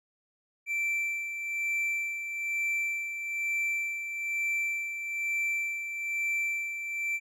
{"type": "tone with tremolo", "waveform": "triangle", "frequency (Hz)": 2340, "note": "D7", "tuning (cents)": -7, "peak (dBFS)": -25, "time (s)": [0.66, 7.2], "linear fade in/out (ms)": 50, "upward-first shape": "sine", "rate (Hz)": 1.1, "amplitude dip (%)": 55, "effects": []}